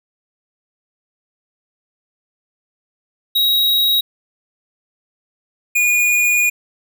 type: tone pair in turn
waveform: square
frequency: 3818 / 2444 Hz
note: A#7 / D#7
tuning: +41 / -32 cents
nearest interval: minor sixth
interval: 773 cents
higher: first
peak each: -13 dBFS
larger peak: neither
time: 3.35-4.01 / 5.75-6.5 s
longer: second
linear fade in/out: 10 ms
effects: none